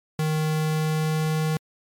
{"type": "tone with pitch glide", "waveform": "square", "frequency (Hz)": [155.56, 156.55], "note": ["D#3", "D#3"], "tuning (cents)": [0, 11], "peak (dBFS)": -22, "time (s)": [0.19, 1.57], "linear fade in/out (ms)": 2, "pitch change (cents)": 11, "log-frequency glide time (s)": [0.38, 1.34], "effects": ["MP3 96 kbps"]}